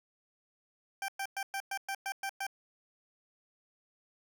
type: tone bursts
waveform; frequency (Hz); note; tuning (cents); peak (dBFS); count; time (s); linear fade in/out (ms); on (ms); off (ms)
20% pulse; 784; G5; 0; -29; 9; 1.02-2.467; 2; 63; 110
effects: none

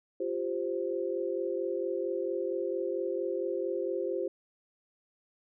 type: chord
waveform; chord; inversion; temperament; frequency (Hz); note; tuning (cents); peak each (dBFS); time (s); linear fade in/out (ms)
sine; F suspended second; none; equal with one note detuned; 349.2 / 393.6 / 523.3; F4 / G4 / C5; 0 / +7 / 0; -34; 0.2-4.28; 5
effects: none

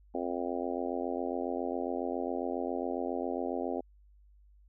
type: harmonic tone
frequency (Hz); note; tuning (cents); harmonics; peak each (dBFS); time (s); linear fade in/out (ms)
87.31; F2; 0; 3 / 4 / 5 / 6 / 7 / 8 / 9; -37 / -38 / -39 / -40 / -40 / -41 / -42; 0.14-3.81; 10
effects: added 50 Hz sine -57 dBFS peak until 4.68 s

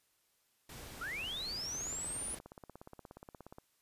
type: noise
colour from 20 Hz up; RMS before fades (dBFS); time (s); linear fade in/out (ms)
pink; -49; 0.69-2.39; 5
type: linear sweep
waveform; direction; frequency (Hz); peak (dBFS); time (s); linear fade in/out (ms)
sine; up; 1290 to 9956; -38; 1.01-2.35; 5
type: click train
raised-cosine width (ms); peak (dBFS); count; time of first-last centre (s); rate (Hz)
1; -35; 32; 1.75-3.584; 16.9
effects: white hiss -75 dBFS RMS until 3.81 s + resampled to 32000 Hz

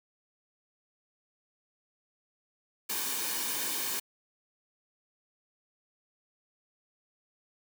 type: noise with comb filter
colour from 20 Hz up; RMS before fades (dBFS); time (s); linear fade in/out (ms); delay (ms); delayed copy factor
white; -33; 2.89-4; 10; 1.5; -0.55
effects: high-pass 200 Hz 12 dB/octave

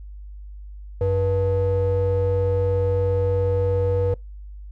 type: ring-modulated tone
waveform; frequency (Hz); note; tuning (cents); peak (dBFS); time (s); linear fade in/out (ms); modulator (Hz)
triangle; 196; G3; 0; -13; 1.01-4.14; 2; 289
effects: noise-tail reverb RT60 0.2 s tail -25 dB re dry + added 50 Hz sine -35 dBFS peak until 4.71 s

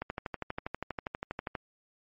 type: click train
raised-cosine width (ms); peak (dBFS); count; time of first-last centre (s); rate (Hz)
0.5; -19; 20; 0.02-1.552; 12.4
effects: MP3 32 kbps

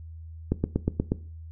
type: click train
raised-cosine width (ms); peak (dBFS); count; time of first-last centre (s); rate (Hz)
3; -10; 6; 0.52-1.12; 8.34
effects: noise-tail reverb RT60 0.4 s tail -18 dB re dry + added 81 Hz sine -39 dBFS peak until 1.51 s

